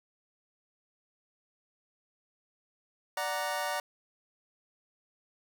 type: chord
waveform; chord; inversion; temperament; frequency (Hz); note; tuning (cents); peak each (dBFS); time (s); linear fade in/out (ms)
25% pulse; D augmented; none; equal; 587.3 / 740 / 932.3; D5 / F#5 / A#5; 0 / 0 / 0; -32; 3.17-3.8; 2
effects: none